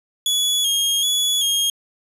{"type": "tone with vibrato", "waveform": "sawtooth", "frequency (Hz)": 3322, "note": "G#7", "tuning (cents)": 0, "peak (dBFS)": -14, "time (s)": [0.26, 1.7], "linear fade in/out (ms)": 2, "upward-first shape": "square", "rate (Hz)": 1.3, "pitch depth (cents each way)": 39, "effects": ["resampled to 32000 Hz"]}